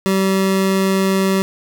25% pulse tone, 192.1 Hz, G3, 35 cents flat, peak -10 dBFS, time 0.06-1.42 s, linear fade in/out 0 ms, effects none

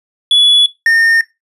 triangle tone pair in turn, 3411 / 1825.8 Hz, G#7 / A#6, +46 / -36 cents, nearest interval major seventh, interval 1082 cents, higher first, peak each -5 dBFS, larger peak neither, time 0.31-0.66 / 0.86-1.21 s, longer neither, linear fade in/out 2 ms, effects noise-tail reverb RT60 0.2 s tail -18 dB re dry + resampled to 32000 Hz

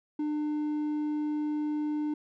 sine tone with hard clipping, 300 Hz, D4, 37 cents sharp, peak -29 dBFS, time 0.19-2.14 s, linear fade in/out 5 ms, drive 3 dB, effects none

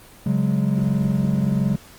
triangle chord, C# suspended fourth, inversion none, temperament equal with one note detuned, 138.59 / 185 / 206.3 Hz, C#3 / F#3 / G#3, 0 / 0 / -11 cents, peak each -20 dBFS, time 0.26-1.76 s, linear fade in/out 5 ms, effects pink hiss -46 dBFS RMS until 1.98 s + Opus 24 kbps

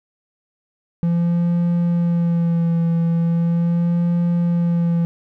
triangle tone with vibrato, 169.9 Hz, F3, 47 cents flat, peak -13 dBFS, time 1.03-5.05 s, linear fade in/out 0 ms, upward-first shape sine, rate 0.39 Hz, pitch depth 27 cents each way, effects none

